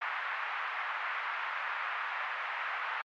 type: band-pass noise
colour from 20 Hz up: pink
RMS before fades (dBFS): -36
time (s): 0.01-3.02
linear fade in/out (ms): 10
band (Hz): 970 to 2200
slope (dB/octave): 24
effects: MP3 64 kbps